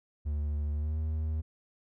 triangle tone with pitch glide, 73.9 to 78.16 Hz, D2 to D#2, +11 to +8 cents, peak -27 dBFS, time 0.25-1.42 s, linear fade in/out 20 ms, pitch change +97 cents, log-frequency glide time 0.75-0.97 s, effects none

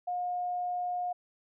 sine tone, 716 Hz, F5, 43 cents sharp, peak -30 dBFS, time 0.07-1.13 s, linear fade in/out 10 ms, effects none

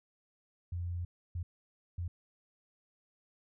sine tone bursts at uneven times, 87.31 Hz, F2, in tune, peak -34 dBFS, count 3, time 0.72-1.05 / 1.35-1.43 / 1.98-2.08 s, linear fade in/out 5 ms, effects none

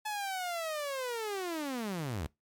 sawtooth linear sweep, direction down, 862 to 65.2 Hz, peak -30 dBFS, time 0.05-2.27 s, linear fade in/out 10 ms, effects noise-tail reverb RT60 0.2 s tail -23 dB re dry + MP3 96 kbps

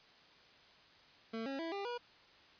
25% pulse tone with pitch steps, 225.2 / 272.5 / 329.7 / 398.9 / 482.7 Hz, A3 / C#4 / E4 / G4 / B4, +40 / -29 / 0 / +30 / -40 cents, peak -35 dBFS, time 1.33-1.98 s, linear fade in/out 10 ms, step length 130 ms, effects white hiss -62 dBFS RMS until 2.59 s + resampled to 11025 Hz

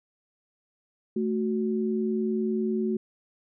sine tone pair together, 220 / 370 Hz, A3 / F#4, 0 / 0 cents, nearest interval major sixth, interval 900 cents, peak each -26 / -28 dBFS, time 1.16-2.97 s, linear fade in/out 5 ms, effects none

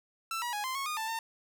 sawtooth tone with pitch steps, 1334 / 963 / 831 / 1040 / 1098 / 1225 / 885 / 905 Hz, E6 / B5 / G#5 / C6 / C#6 / D#6 / A5 / A5, +20 / -44 / +1 / -11 / -17 / -27 / +10 / +48 cents, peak -29 dBFS, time 0.31-1.19 s, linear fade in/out 2 ms, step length 110 ms, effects none

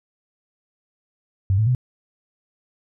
sine tone with pitch steps, 96.6 / 109.2 / 125.8 Hz, G2 / A2 / B2, -25 / -13 / +32 cents, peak -15 dBFS, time 1.5-1.749 s, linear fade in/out 0 ms, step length 83 ms, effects none

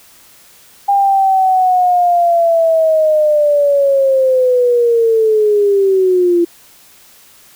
sine linear sweep, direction down, 804 to 340 Hz, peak -8 dBFS, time 0.88-6.45 s, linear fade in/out 10 ms, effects white hiss -44 dBFS RMS until 7.55 s

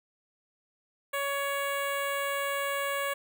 10% pulse tone with notch filter, 560 Hz, C#5, 18 cents sharp, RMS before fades -31 dBFS, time 1.13-3.14 s, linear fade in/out 10 ms, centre 5000 Hz, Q 0.61, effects none

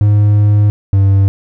triangle tone pair in turn, 103.83 / 98 Hz, G#2 / G2, 0 / 0 cents, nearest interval minor second, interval 100 cents, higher first, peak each -4 dBFS, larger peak neither, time 0.01-0.7 / 0.93-1.28 s, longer first, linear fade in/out 0 ms, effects none

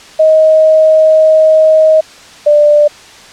sine tone pair in turn, 629 / 592 Hz, D#5 / D5, +19 / +14 cents, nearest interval minor second, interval 105 cents, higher first, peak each -3 dBFS, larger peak neither, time 0.19-2.01 / 2.46-2.88 s, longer first, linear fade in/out 10 ms, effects white hiss -35 dBFS RMS until 3.32 s + low-pass 6000 Hz 12 dB/octave

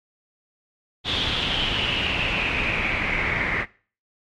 pink noise with low-pass filter sweep, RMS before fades -24 dBFS, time 1.04-3.66 s, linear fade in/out 50 ms, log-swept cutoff 3500 to 2000 Hz, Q 7.2, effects noise-tail reverb RT60 0.4 s tail -20 dB re dry + MP3 64 kbps

